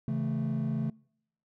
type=chord; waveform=triangle; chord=A major; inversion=first; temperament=just; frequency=137.5 / 165 / 220 Hz; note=C#3 / E3 / A3; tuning=-14 / +2 / 0 cents; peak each=-29 / -33 / -30 dBFS; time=0.08-0.9 s; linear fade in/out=2 ms; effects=noise-tail reverb RT60 0.7 s tail -26 dB re dry + tanh soft clip ceiling -19 dBFS